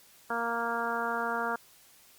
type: harmonic tone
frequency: 233.1 Hz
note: A#3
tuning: in tune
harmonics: 1 / 2 / 3 / 4 / 5 / 6 / 7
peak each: -40 / -37 / -36 / -35 / -37 / -34 / -40 dBFS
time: 0.3-1.56 s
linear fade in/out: 5 ms
effects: white hiss -58 dBFS RMS until 2.18 s + Opus 48 kbps